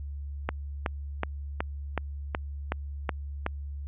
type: click train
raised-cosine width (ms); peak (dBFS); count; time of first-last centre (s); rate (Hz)
0.5; -12; 9; 0.49-3.464; 2.69
effects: added 71 Hz sine -34 dBFS peak until 3.87 s + resampled to 8000 Hz